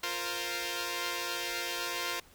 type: chord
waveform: 5% pulse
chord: F suspended fourth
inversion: none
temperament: equal with one note detuned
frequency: 349.2 / 464.3 / 523.3 Hz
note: F4 / Bb4 / C5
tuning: 0 / -7 / 0 cents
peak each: -26 dBFS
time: 0.03-2.2 s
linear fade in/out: 5 ms
effects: pink hiss -59 dBFS RMS until 2.34 s